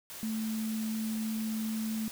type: tone in noise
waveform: sine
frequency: 220 Hz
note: A3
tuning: in tune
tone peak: -31 dBFS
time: 0.23-2.08 s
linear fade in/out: 0 ms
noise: white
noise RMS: -44 dBFS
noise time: 0.1-2.11 s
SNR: +10 dB
effects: none